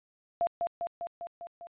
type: tone with echo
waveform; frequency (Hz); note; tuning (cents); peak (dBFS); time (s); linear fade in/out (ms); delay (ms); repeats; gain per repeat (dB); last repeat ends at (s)
sine; 686; F5; -31; -24; 0.41-0.47; 0; 200; 6; -3; 1.67
effects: resampled to 8000 Hz